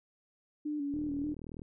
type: tone with vibrato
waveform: sine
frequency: 291.3 Hz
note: D4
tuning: 14 cents flat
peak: -32 dBFS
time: 0.65-1.34 s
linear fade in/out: 10 ms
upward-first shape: square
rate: 3.4 Hz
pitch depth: 44 cents each way
type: click train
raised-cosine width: 3 ms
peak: -32 dBFS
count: 28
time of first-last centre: 0.94-1.618 s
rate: 39.8 Hz
effects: none